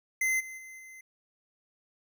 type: tone with level steps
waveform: square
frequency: 2063 Hz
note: C7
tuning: 25 cents flat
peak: -26 / -41 / -45 / -47 dBFS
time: 0.21-1.01 s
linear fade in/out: 5 ms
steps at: 0.39 / 0.57 / 0.78 s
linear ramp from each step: 20 ms
effects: none